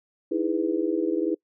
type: chord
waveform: sine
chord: E major seventh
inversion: third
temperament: just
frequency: 309 / 329.6 / 412 / 494.4 Hz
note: D#4 / E4 / G#4 / B4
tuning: -12 / 0 / -14 / +2 cents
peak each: -29 / -25 / -29 / -31 dBFS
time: 0.31-1.35 s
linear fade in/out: 10 ms
effects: noise-tail reverb RT60 0.1 s tail -25 dB re dry